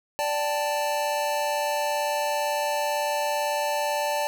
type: chord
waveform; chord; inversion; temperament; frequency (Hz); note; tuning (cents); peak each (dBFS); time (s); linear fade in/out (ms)
square; D suspended fourth; none; just; 587.3 / 783.1 / 881; D5 / G5 / A5; 0 / -2 / +2; -28 / -34 / -28; 0.19-4.27; 0
effects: none